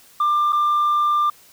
sine tone with dropouts, 1191 Hz, D6, 24 cents sharp, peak -13 dBFS, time 0.2-1.3 s, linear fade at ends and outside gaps 5 ms, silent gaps 0.524-0.529 s, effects tanh soft clip ceiling -14 dBFS + white hiss -50 dBFS RMS until 1.52 s

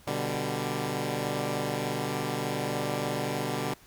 10% pulse chord, G major, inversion first, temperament equal, 123.47 / 146.83 / 196 Hz, B2 / D3 / G3, 0 / 0 / 0 cents, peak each -25 / -24 / -27 dBFS, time 0.07-3.74 s, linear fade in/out 5 ms, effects pink hiss -56 dBFS RMS until 3.86 s

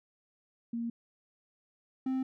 sine / triangle tone pair in turn, 233.1 / 261.6 Hz, A#3 / C4, 0 / 0 cents, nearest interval major second, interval 200 cents, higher second, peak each -32 / -27 dBFS, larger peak second, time 0.73-0.9 / 2.06-2.23 s, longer neither, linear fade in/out 5 ms, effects none

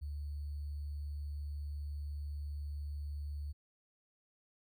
sine tone with sample-and-hold, 72.9 Hz, D2, 12 cents flat, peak -38 dBFS, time 0.01-3.53 s, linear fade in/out 20 ms, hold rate 4410 Hz, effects none

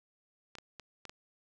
clicks, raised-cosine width 0.2 ms, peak -28 dBFS, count 5, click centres 0.553 / 0.585 / 0.797 / 1.053 / 1.095 s, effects none

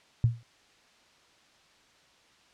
sine tone with exponential decay, 116.9 Hz, A#2, 5 cents sharp, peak -16 dBFS, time 0.24-0.43 s, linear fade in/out 0 ms, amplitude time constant 41 ms, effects white hiss -61 dBFS RMS until 2.53 s + low-pass 5000 Hz 12 dB/octave

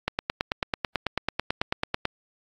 click train, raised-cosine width 0.3 ms, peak -8 dBFS, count 19, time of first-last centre 0.08-2.054 s, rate 9.12 Hz, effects AAC 64 kbps

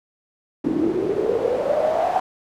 pink noise with band-pass filter sweep, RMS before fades -21 dBFS, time 0.64-2.2 s, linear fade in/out 5 ms, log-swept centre 290 to 770 Hz, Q 9.9, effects none

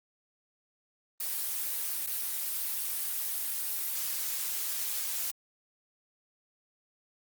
blue noise with dropouts, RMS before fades -33 dBFS, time 1.2-5.31 s, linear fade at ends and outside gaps 5 ms, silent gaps 2.064-2.071 s, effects Opus 32 kbps

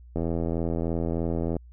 click train, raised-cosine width 2 ms, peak -15 dBFS, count 118, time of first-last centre 0.16-1.566 s, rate 83.2 Hz, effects added 60 Hz sine -45 dBFS peak until 1.72 s

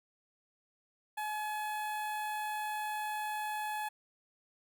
sawtooth tone with notch filter, 850 Hz, G#5, 40 cents sharp, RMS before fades -37 dBFS, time 1.17-3.89 s, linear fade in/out 10 ms, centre 5500 Hz, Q 0.78, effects none

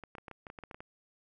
clicks, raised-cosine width 0.5 ms, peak -30 dBFS, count 12, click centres 0.037 / 0.152 / 0.183 / 0.282 / 0.313 / 0.468 / 0.501 / 0.588 / 0.637 / 0.712 / 0.745 / 0.805 s, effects none

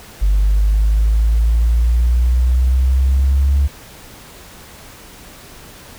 sine exponential sweep, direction up, 49 to 70.7 Hz, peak -9 dBFS, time 0.21-3.68 s, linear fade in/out 20 ms, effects tanh soft clip ceiling -7 dBFS + pink hiss -39 dBFS RMS until 5.98 s

